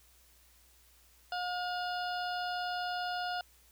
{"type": "harmonic tone with a mistuned harmonic", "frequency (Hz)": 717, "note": "F5", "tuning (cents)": 45, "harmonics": [1, 2, 4, 5, 6, 7], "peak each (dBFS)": [-35, -39, -45, -49, -47, -47], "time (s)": [1.32, 3.41], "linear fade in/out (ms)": 2, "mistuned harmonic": 5, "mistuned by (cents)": -35, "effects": ["added 60 Hz sine -65 dBFS peak until 3.71 s", "white hiss -64 dBFS RMS until 3.71 s"]}